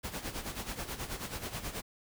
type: noise with tremolo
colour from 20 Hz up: pink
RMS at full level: -37 dBFS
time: 0.03-1.82 s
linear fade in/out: 20 ms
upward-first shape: sine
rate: 9.3 Hz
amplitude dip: 70%
effects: none